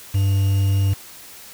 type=tone with quantisation; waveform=triangle; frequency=98 Hz; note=G2; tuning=in tune; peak=-13 dBFS; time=0.14-0.94 s; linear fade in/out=10 ms; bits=6; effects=white hiss -41 dBFS RMS until 1.53 s